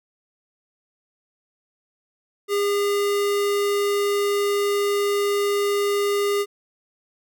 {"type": "tone", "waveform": "square", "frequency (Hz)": 405.8, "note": "G#4", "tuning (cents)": -40, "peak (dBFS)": -20, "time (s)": [2.48, 6.46], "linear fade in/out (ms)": 50, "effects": []}